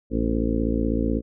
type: harmonic tone with a mistuned harmonic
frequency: 56.1 Hz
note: A1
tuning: 34 cents sharp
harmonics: 1 / 2 / 3 / 4 / 5 / 6 / 7 / 8 / 9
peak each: -26 / -32 / -35 / -26 / -26 / -31 / -37 / -31 / -34 dBFS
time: 0.1-1.22 s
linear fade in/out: 50 ms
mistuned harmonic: 9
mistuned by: +37 cents
effects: none